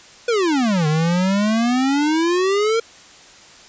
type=exponential two-way sweep; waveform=square; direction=down then up; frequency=495 to 150.2 to 464 Hz; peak=-16 dBFS; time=0.28-2.8 s; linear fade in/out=5 ms; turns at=0.87 s; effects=white hiss -44 dBFS RMS until 3.68 s + resampled to 16000 Hz